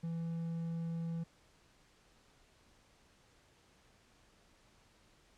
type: tone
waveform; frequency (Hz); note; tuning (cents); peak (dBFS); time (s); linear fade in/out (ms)
triangle; 166.2; E3; +15; -34; 0.03-1.24; 10
effects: pink hiss -67 dBFS RMS until 5.37 s + low-pass 8000 Hz 12 dB/octave